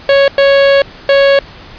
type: tone bursts at uneven times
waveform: 45% pulse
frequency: 554.4 Hz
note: C#5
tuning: in tune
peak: -5 dBFS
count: 3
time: 0.09-0.28 / 0.38-0.82 / 1.09-1.39 s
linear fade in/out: 2 ms
effects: pink hiss -34 dBFS RMS until 1.78 s + resampled to 11025 Hz